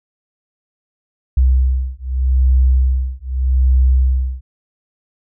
sine beating tone pair, 64 / 64.82 Hz, C2 / C2, -38 / -16 cents, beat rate 0.82 Hz, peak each -14 dBFS, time 1.37-4.41 s, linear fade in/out 5 ms, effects none

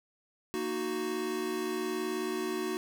square chord, D# minor, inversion second, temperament equal, 233.1 / 311.1 / 370 Hz, A#3 / D#4 / F#4, 0 / 0 / 0 cents, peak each -40 / -38 / -34 dBFS, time 0.54-2.77 s, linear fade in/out 0 ms, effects none

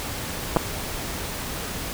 clicks, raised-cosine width 1 ms, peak -4 dBFS, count 2, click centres 0.563 / 0.569 s, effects pink hiss -31 dBFS RMS until 1.93 s

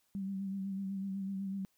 sine tone with vibrato, 194.4 Hz, G3, 14 cents flat, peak -35 dBFS, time 0.15-1.65 s, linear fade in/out 0 ms, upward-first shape sine, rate 8 Hz, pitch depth 34 cents each way, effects white hiss -75 dBFS RMS until 1.77 s

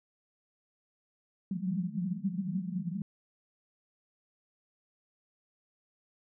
white band-pass noise, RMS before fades -34 dBFS, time 1.51-3.02 s, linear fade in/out 2 ms, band 170 to 200 Hz, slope 96 dB/octave, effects none

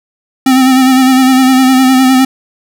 square tone with vibrato, 260.3 Hz, C4, 9 cents flat, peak -5 dBFS, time 0.46-2.25 s, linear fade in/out 5 ms, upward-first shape sine, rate 9.8 Hz, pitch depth 36 cents each way, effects none

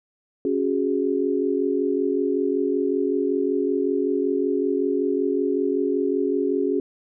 sine chord, C# suspended fourth, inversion none, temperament equal, 277.2 / 370 / 415.3 Hz, C#4 / F#4 / G#4, 0 / 0 / 0 cents, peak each -24 dBFS, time 0.45-6.8 s, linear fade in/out 2 ms, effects none

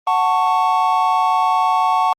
triangle chord, F# minor, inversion none, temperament just, 740 / 888 / 1110 Hz, F#5 / A5 / C#6, 0 / +16 / +2 cents, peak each -16 dBFS, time 0.07-2.13 s, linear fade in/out 2 ms, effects Opus 32 kbps

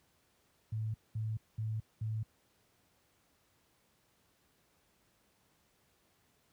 sine tone bursts, 109.7 Hz, A2, 5 cents flat, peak -33 dBFS, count 4, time 0.72-2.23 s, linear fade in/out 5 ms, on 220 ms, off 210 ms, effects pink hiss -72 dBFS RMS until 6.52 s + high-pass 60 Hz 12 dB/octave

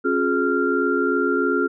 sine tone cluster, 271.4 / 358.5 / 421.5 / 1387 Hz, C#4 / F4 / G#4 / F6, -36 / +45 / +26 / -12 cents, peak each -23 dBFS, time 0.04-1.68 s, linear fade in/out 20 ms, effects none

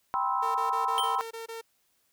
sine chord, C major seventh, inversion second, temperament just, 784.9 / 981.1 / 1046.5 / 1308.1 Hz, G5 / B5 / C6 / E6, +2 / -12 / 0 / -14 cents, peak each -32 / -30 / -30 / -32 dBFS, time 0.14-1.21 s, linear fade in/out 0 ms
sawtooth tone bursts, 454.7 Hz, A#4, 43 cents flat, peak -33 dBFS, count 8, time 0.42-1.614 s, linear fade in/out 10 ms, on 130 ms, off 22 ms
square tone with exponential decay, 3136 Hz, G7, in tune, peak -26 dBFS, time 0.98-1.28 s, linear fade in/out 0 ms, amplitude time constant 64 ms
effects white hiss -71 dBFS RMS until 2.12 s

